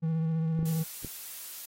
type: tone with vibrato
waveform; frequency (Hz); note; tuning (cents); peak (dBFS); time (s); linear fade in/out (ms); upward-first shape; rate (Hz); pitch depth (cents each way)
triangle; 161.5; E3; -35; -24; 0.02-0.84; 20; triangle; 15; 30
type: clicks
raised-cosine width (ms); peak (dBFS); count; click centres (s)
3; -26; 3; 0.591 / 0.629 / 1.047
type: noise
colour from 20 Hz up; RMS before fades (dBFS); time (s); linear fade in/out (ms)
blue; -41; 0.65-1.66; 10
effects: AAC 48 kbps